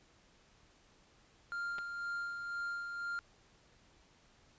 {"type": "tone with tremolo", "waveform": "triangle", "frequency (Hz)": 1396.9, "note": "F6", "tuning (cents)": 0, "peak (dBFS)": -34, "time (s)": [1.52, 3.19], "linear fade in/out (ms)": 0, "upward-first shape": "sine", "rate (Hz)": 2, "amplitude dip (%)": 40}
{"type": "clicks", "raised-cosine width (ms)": 0.3, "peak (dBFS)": -32, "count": 2, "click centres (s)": [1.783, 1.788]}
{"effects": ["pink hiss -66 dBFS RMS until 4.58 s", "resampled to 16000 Hz"]}